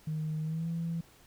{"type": "tone with pitch glide", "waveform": "sine", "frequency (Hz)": [155.56, 166.73], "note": ["D#3", "E3"], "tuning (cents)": [0, 20], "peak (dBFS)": -30, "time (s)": [0.07, 1.01], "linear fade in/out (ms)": 5, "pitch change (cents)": 120, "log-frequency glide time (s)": [0.43, 0.68], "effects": ["tanh soft clip ceiling -27 dBFS", "pink hiss -60 dBFS RMS until 1.26 s"]}